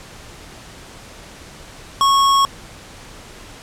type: tone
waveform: square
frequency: 1100 Hz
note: C#6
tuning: 14 cents flat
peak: -12 dBFS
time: 2.01-2.45 s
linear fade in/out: 0 ms
effects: pink hiss -39 dBFS RMS until 3.62 s + low-pass 9000 Hz 12 dB/octave